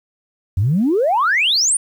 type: exponential sweep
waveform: sine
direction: up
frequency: 86 to 9910 Hz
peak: -12 dBFS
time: 0.57-1.77 s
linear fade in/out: 5 ms
effects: tanh soft clip ceiling -8 dBFS + 8-bit